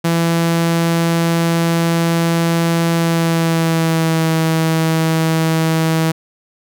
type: tone with pitch glide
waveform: sawtooth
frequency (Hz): 167.2 to 161.41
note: E3 to E3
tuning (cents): +25 to -36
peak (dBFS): -9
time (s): 0.04-6.12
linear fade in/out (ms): 10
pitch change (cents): -61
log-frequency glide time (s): 2.93-4.32
effects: none